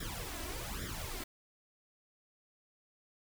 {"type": "noise with flanger", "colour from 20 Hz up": "pink", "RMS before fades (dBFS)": -41, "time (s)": [0, 1.24], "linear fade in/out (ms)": 5, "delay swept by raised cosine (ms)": [0.55, 3.05], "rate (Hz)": 1.2, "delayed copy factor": 0.85, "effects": []}